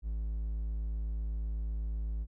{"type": "tone", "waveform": "triangle", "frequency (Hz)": 54, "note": "A1", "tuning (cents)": -32, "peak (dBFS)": -30, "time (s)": [0.02, 2.27], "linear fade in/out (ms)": 50, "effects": []}